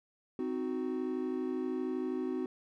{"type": "chord", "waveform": "triangle", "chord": "C diminished", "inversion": "none", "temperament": "equal with one note detuned", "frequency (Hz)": [258.5, 311.1, 370], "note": ["C4", "Eb4", "Gb4"], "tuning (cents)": [-21, 0, 0], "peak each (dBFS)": [-34, -37, -34], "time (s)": [0.39, 2.46], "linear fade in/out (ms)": 2, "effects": []}